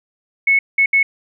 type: tone bursts at uneven times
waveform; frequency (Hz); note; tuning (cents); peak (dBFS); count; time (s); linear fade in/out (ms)
sine; 2200; C#7; -14; -10; 3; 0.47-0.59 / 0.78-0.86 / 0.93-1.03; 5
effects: none